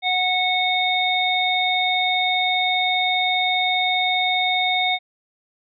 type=harmonic tone; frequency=735 Hz; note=F#5; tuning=12 cents flat; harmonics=1 / 3 / 5; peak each=-22 / -22 / -22 dBFS; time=0.02-4.99 s; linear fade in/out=50 ms; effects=none